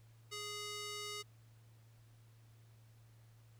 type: tone with band-pass filter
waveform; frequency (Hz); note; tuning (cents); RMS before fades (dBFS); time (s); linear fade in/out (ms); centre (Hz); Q
square; 415.3; G#4; 0; -45; 0.31-1.23; 20; 4800; 0.75
effects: added 113 Hz sine -60 dBFS peak until 3.59 s + pink hiss -72 dBFS RMS until 3.59 s